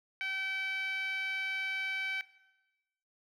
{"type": "tone with band-pass filter", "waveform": "10% pulse", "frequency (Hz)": 768, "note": "G5", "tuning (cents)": -36, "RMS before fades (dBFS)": -36, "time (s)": [0.21, 2.21], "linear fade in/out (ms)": 0, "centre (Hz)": 2000, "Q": 5.5, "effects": ["noise-tail reverb RT60 1.0 s tail -17 dB re dry"]}